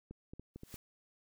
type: clicks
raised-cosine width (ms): 3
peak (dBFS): -34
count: 6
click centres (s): 0.11 / 0.335 / 0.396 / 0.56 / 0.634 / 0.742
type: noise with exponential growth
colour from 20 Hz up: white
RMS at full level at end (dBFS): -48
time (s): 0.54-0.76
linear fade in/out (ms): 1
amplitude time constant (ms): 46
effects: none